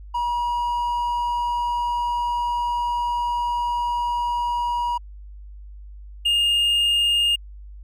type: tone pair in turn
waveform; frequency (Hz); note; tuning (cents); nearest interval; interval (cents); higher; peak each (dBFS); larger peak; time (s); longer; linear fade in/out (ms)
triangle; 960 / 2831; B5 / F7; -49 / +23; octave + perfect fifth; 1872; second; -19 / -15; second; 0.14-4.98 / 6.25-7.36; first; 10
effects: added 50 Hz sine -37 dBFS peak until 7.83 s